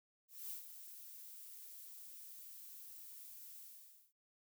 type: noise with ADSR envelope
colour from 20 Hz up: violet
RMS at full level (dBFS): -45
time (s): 0.28-4.13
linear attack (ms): 230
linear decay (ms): 110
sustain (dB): -9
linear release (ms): 550
effects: none